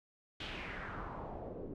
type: noise with low-pass filter sweep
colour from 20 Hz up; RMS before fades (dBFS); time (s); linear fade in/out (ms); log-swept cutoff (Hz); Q
pink; -44; 0.4-1.74; 5; 3500 to 370; 2.7
effects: none